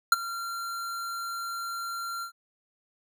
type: tone with ADSR envelope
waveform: square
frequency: 1375 Hz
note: F6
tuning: 27 cents flat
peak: -14 dBFS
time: 0.12-2.32 s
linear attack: 3 ms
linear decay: 24 ms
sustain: -19 dB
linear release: 96 ms
effects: none